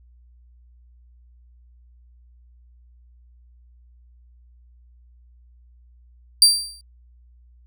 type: tone with exponential decay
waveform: 30% pulse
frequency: 4699 Hz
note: D8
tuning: in tune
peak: -4 dBFS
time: 6.42-6.81 s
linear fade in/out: 1 ms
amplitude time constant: 83 ms
effects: added 60 Hz sine -49 dBFS peak until 7.66 s